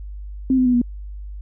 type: tone with pitch steps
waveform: sine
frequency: 261.6 / 254.7 / 248.1 / 241.6 Hz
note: C4 / C4 / B3 / B3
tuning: 0 / -46 / +8 / -38 cents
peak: -13 dBFS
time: 0.5-0.816 s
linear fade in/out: 2 ms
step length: 79 ms
effects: added 50 Hz sine -30 dBFS peak until 1.41 s